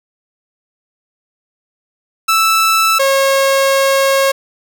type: tone pair in turn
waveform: sawtooth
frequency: 1318.5 / 544.2 Hz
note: E6 / C#5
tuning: 0 / -32 cents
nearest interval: octave + minor third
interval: 1532 cents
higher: first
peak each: -6 dBFS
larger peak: neither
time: 2.28-2.99 / 2.99-4.32 s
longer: second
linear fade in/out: 10 ms
effects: none